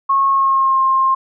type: tone with pitch glide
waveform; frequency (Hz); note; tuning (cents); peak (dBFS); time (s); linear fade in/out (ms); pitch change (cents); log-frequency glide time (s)
sine; 1091 to 1061.8; C#6 to C6; -28 to +25; -11; 0.09-1.15; 10; -47; 0.3-0.81
effects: none